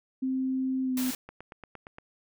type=tone with pitch glide; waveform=sine; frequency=261.6 to 255.2 Hz; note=C4 to C4; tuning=0 to -43 cents; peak=-26 dBFS; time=0.22-1.11 s; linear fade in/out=10 ms; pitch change=-43 cents; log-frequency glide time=0.83-0.95 s
type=noise; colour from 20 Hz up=white; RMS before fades=-36 dBFS; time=0.97-1.15 s; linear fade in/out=2 ms
type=click train; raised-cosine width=0.5 ms; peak=-28 dBFS; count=7; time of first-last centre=1.29-1.984 s; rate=8.64 Hz
effects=none